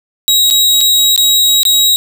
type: tone with dropouts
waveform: sawtooth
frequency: 3824 Hz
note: A#7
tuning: 43 cents sharp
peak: -4 dBFS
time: 0.28-1.96 s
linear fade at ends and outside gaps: 0 ms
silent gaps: 0.502-0.509 / 0.807-0.812 / 1.162-1.177 / 1.632-1.652 s
effects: none